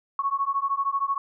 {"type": "beating tone pair", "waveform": "sine", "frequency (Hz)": [1100, 1113], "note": ["C#6", "C#6"], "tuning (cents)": [-14, 7], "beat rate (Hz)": 13, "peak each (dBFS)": -26, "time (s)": [0.19, 1.18], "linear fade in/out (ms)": 2, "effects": []}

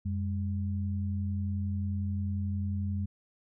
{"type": "tone pair together", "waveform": "sine", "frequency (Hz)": [91.4, 202.6], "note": ["F#2", "G#3"], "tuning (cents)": [-21, -43], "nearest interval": "octave + major second", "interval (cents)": 1378, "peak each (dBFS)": [-30, -35], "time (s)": [0.05, 3.06], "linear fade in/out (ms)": 10, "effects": []}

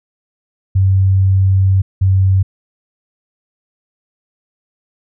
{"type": "tone pair in turn", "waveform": "sine", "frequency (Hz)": [95.7, 95.33], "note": ["G2", "G2"], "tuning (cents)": [-41, -48], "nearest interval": "unison", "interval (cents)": 7, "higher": "first", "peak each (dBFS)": -8, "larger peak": "neither", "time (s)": [[0.75, 1.82], [2.01, 2.43]], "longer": "first", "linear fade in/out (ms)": 10, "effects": []}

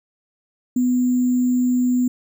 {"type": "tone with sample-and-hold", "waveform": "sine", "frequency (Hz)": 249.2, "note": "B3", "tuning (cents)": 16, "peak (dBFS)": -15, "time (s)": [0.76, 2.08], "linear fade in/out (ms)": 5, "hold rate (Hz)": 7350, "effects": []}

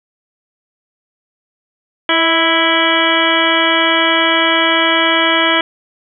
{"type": "harmonic tone with a mistuned harmonic", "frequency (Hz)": 329.6, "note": "E4", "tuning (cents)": 0, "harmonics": [1, 2, 3, 4, 5, 6, 7, 9, 10], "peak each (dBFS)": [-19, -19, -19, -19, -19, -19, -19, -19, -19], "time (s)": [2.09, 5.61], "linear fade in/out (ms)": 2, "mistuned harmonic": 2, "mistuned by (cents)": -32, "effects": []}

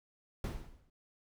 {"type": "noise with exponential decay", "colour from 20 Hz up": "brown", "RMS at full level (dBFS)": -32, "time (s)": [0.44, 0.9], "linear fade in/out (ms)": 2, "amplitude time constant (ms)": 100, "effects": []}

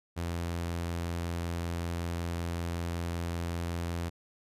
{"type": "tone", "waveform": "sawtooth", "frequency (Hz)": 85.3, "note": "F2", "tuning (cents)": -40, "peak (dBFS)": -28, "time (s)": [0.16, 4.1], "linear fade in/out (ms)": 20, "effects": ["resampled to 32000 Hz"]}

